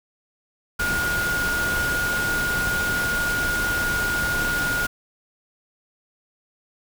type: tone in noise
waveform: sine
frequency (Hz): 1433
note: F6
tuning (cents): +44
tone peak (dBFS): -22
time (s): 0.79-4.87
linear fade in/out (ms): 10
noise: pink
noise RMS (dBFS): -28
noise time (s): 0.79-4.87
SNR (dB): +3
effects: none